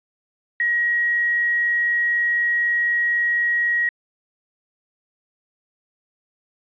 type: tone with quantisation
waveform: sine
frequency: 1898 Hz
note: A#6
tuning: 31 cents sharp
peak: -17 dBFS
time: 0.6-3.89 s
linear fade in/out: 2 ms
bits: 7
effects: resampled to 8000 Hz